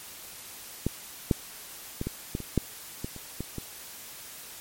clicks, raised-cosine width 3 ms, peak -12 / -8 / -17 / -17 / -16 / -24 / -9 / -19 / -29 / -19 / -21 dBFS, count 11, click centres 0.866 / 1.312 / 2.014 / 2.07 / 2.351 / 2.403 / 2.577 / 3.045 / 3.163 / 3.406 / 3.583 s, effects white hiss -44 dBFS RMS until 4.6 s + MP3 64 kbps

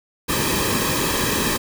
pink noise with comb filter, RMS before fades -21 dBFS, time 0.28-1.58 s, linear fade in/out 20 ms, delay 1.4 ms, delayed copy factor -0.7, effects none

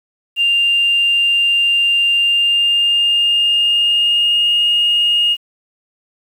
sine tone with pitch glide, 2794 to 2853 Hz, F7 to F7, 0 to +36 cents, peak -10 dBFS, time 0.36-5.37 s, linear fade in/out 50 ms, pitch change +36 cents, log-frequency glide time 2.14-4.64 s, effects tanh soft clip ceiling -6 dBFS + 7-bit

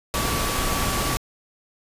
sine tone in noise, 1144 Hz, D6, 46 cents flat, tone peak -30 dBFS, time 0.14-1.17 s, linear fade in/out 0 ms, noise pink, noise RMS -24 dBFS, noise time 0.14-1.17 s, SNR -9 dB, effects resampled to 32000 Hz

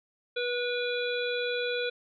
harmonic tone with a mistuned harmonic, 487.6 Hz, B4, 22 cents flat, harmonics 1 / 3 / 5 / 7 / 8, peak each -30 / -35 / -37 / -38 / -39 dBFS, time 0.36-1.9 s, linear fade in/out 10 ms, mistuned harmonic 8, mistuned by +23 cents, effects none

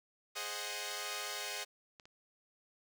5% pulse chord, Ab dominant seventh, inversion none, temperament equal, 415.3 / 523.3 / 622.3 / 740 Hz, Ab4 / C5 / Eb5 / Gb5, 0 / 0 / 0 / 0 cents, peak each -33 dBFS, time 0.35-1.65 s, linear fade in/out 20 ms
clicks, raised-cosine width 0.2 ms, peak -36 / -40 dBFS, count 2, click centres 1.998 / 2.055 s
effects none

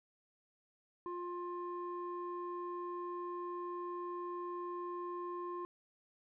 square tone with low-pass filter, 352.2 Hz, F4, 15 cents sharp, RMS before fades -42 dBFS, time 1.06-5.65 s, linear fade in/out 0 ms, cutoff 940 Hz, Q 5.8, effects none

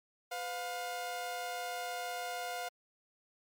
sawtooth tone pair together, 502 / 709.9 Hz, B4 / F5, +28 / +28 cents, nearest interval tritone, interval 600 cents, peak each -40 / -34 dBFS, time 0.31-2.69 s, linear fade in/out 10 ms, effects MP3 96 kbps

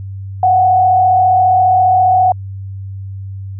sine tone with frequency modulation, 740 Hz, F#5, in tune, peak -7 dBFS, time 0.43-2.32 s, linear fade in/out 2 ms, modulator 34.8 Hz, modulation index 0.55, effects added 97 Hz sine -23 dBFS peak until 3.59 s

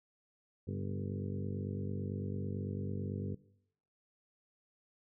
harmonic tone with a mistuned harmonic, 49 Hz, G1, in tune, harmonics 2 / 3 / 4 / 5 / 6 / 7 / 8 / 9 / 10, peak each -39 / -43 / -43 / -45 / -50 / -58 / -48 / -49 / -53 dBFS, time 0.67-3.35 s, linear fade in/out 10 ms, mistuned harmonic 3, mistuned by -58 cents, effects noise-tail reverb RT60 0.7 s tail -19 dB re dry

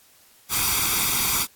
white noise with comb filter, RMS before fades -22 dBFS, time 0.49-1.47 s, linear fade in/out 50 ms, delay 0.85 ms, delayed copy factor +0.7, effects white hiss -55 dBFS RMS until 1.55 s + AAC 64 kbps

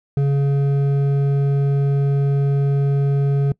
sine tone with hard clipping, 140 Hz, C#3, 18 cents sharp, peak -16 dBFS, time 0.17-3.52 s, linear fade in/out 2 ms, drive 7 dB, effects noise-tail reverb RT60 0.1 s tail -23 dB re dry

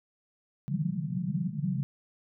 white band-pass noise, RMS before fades -31 dBFS, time 0.68-1.83 s, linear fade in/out 0 ms, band 130 to 200 Hz, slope 96 dB/octave, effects none

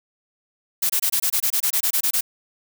blue noise bursts, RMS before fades -20 dBFS, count 14, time 0.82-2.21 s, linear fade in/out 10 ms, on 77 ms, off 24 ms, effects none

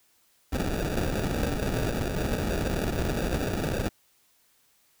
pink noise with sample-and-hold, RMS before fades -28 dBFS, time 0.52-3.89 s, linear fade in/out 10 ms, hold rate 1050 Hz, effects white hiss -65 dBFS RMS until 5 s

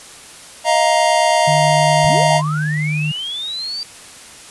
square chord, Eb suspended second, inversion none, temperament equal with one note detuned, 629.5 / 698.5 / 932.3 Hz, Eb5 / F5 / Bb5, +20 / 0 / 0 cents, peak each -17 dBFS, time 0.64-2.42 s, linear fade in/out 50 ms
sine tone with pitch glide, 151.2 to 152.6 Hz, D#3 to D#3, -49 to -33 cents, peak -17 dBFS, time 1.47-3.12 s, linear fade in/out 10 ms, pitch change +16 cents, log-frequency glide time 1.69-2.31 s
sine linear sweep, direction up, 55.3 to 4699 Hz, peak -22 dBFS, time 2.04-3.83 s, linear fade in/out 0 ms
effects white hiss -38 dBFS RMS until 4.5 s + resampled to 24000 Hz

